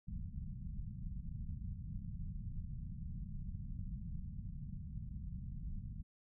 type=low-pass noise; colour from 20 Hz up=pink; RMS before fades=-44 dBFS; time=0.07-6.03 s; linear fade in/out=10 ms; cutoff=200 Hz; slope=48 dB/octave; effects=none